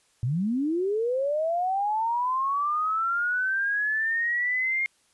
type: linear sweep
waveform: sine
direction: up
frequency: 109.8 to 2140 Hz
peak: -23 dBFS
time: 0.23-4.86 s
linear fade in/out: 0 ms
effects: white hiss -65 dBFS RMS until 5.13 s + resampled to 24000 Hz